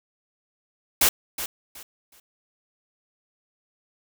white noise with echo, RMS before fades -18 dBFS, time 1.01-1.09 s, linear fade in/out 5 ms, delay 370 ms, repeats 3, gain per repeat -12 dB, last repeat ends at 2.2 s, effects none

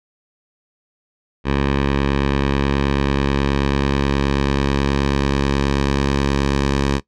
10% pulse tone with low-pass filter sweep, 69.3 Hz, C#2, in tune, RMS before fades -18 dBFS, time 1.44-7.01 s, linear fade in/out 50 ms, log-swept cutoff 3100 to 5700 Hz, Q 1, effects noise-tail reverb RT60 0.1 s tail -19 dB re dry

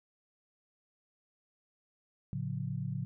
sine chord, A augmented, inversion none, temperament equal with one note detuned, 110 / 138.59 / 178.49 Hz, A2 / C#3 / E#3, 0 / 0 / +38 cents, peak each -39 / -36 / -39 dBFS, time 2.33-3.05 s, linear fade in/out 0 ms, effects none

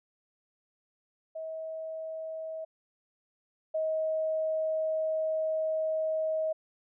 sine tone pair in turn, 640 / 632.6 Hz, D#5 / D#5, +49 / +29 cents, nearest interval unison, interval 20 cents, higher first, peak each -35 / -27 dBFS, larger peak second, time 1.35-2.65 / 3.74-6.53 s, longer second, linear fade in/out 10 ms, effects none

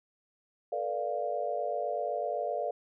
sine chord, B half-diminished seventh, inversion third, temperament equal with one note detuned, 440 / 487.9 / 587.3 / 698.5 Hz, A4 / B4 / D5 / F5, 0 / -21 / 0 / 0 cents, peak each -38 / -37 / -34 / -34 dBFS, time 0.72-2.71 s, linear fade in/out 5 ms, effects none

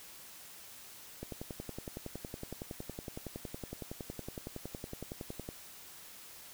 click train, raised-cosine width 2 ms, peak -27 dBFS, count 47, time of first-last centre 1.23-5.489 s, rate 10.8 Hz, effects white hiss -52 dBFS RMS until 6.53 s

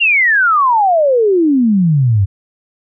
sine exponential sweep, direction down, 2856 to 92.5 Hz, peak -8 dBFS, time 0-2.26 s, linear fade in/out 20 ms, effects none

